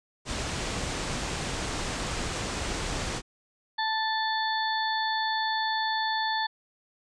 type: low-pass noise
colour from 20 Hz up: pink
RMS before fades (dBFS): -32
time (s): 0.25-3.22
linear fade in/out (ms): 50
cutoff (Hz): 8700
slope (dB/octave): 48
type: harmonic tone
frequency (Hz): 880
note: A5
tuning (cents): 0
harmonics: 1 / 2 / 4 / 5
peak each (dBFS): -28 / -31 / -34 / -35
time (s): 3.78-6.47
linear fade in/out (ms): 10
effects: none